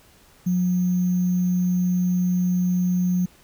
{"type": "tone with sample-and-hold", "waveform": "sine", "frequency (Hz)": 180, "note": "F#3", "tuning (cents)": -47, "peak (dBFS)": -18, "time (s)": [0.46, 3.26], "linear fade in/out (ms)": 10, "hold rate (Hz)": 6300, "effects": ["pink hiss -54 dBFS RMS until 3.43 s"]}